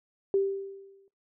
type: tone with exponential decay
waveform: sine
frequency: 392 Hz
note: G4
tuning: in tune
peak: -20 dBFS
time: 0.34-1.08 s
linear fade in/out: 1 ms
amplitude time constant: 160 ms
effects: noise-tail reverb RT60 0.2 s tail -18 dB re dry

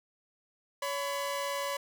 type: tone pair together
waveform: sawtooth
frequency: 562.8 / 1006 Hz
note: C#5 / B5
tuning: +26 / +32 cents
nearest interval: minor seventh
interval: 1006 cents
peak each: -30 / -32 dBFS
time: 0.82-1.77 s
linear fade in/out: 5 ms
effects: none

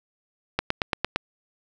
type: click train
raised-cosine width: 0.3 ms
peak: -6 dBFS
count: 6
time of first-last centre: 0.59-1.16 s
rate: 8.77 Hz
effects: none

